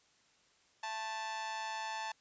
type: tone with amplitude modulation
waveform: sawtooth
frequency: 880 Hz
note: A5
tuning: in tune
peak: -31 dBFS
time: 0.83-2.12 s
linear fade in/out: 5 ms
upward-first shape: sine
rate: 211 Hz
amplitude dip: 65%
effects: white hiss -69 dBFS RMS until 2.2 s + resampled to 16000 Hz